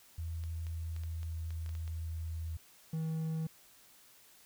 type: tone with pitch glide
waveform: sine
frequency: 82.41 to 81.42 Hz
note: E2 to E2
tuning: 0 to -21 cents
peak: -36 dBFS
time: 0.18-2.57 s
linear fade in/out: 5 ms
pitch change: -21 cents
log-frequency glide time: 0.29-1.76 s
type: clicks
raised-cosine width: 0.2 ms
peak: -36 dBFS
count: 10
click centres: 0.438 / 0.668 / 0.964 / 1.036 / 1.231 / 1.506 / 1.662 / 1.692 / 1.752 / 1.878 s
type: tone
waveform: triangle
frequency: 160 Hz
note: D#3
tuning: 49 cents sharp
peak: -31 dBFS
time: 2.93-3.47 s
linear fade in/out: 5 ms
effects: white hiss -61 dBFS RMS until 4.45 s